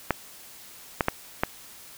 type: clicks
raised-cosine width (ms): 0.5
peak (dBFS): -6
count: 4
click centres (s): 0.107 / 1.008 / 1.084 / 1.435
effects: white hiss -47 dBFS RMS until 1.97 s